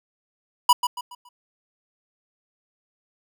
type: tone with echo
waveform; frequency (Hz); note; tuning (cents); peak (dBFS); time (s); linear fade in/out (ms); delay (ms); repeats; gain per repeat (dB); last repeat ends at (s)
square; 979; B5; -15; -12; 0.69-0.73; 5; 140; 4; -9; 1.29
effects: none